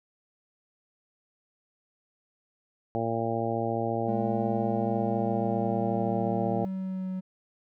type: harmonic tone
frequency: 114.5 Hz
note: A#2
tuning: 31 cents flat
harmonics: 1 / 2 / 3 / 4 / 5 / 6 / 7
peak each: -34 / -34 / -34 / -34 / -34 / -34 / -34 dBFS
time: 2.95-6.65 s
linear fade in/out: 0 ms
type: tone with pitch glide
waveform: triangle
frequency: 209.5 to 186.64 Hz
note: G#3 to F#3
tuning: +15 to +15 cents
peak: -28 dBFS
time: 4.07-7.21 s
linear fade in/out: 20 ms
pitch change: -200 cents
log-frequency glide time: 4.47-7.1 s
effects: none